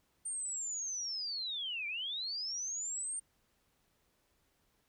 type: linear two-way sweep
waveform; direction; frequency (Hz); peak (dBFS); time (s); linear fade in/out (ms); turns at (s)
sine; down then up; 8870 to 2300 to 8870; -36; 0.25-3.2; 10; 1.87
effects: pink hiss -75 dBFS RMS until 4.88 s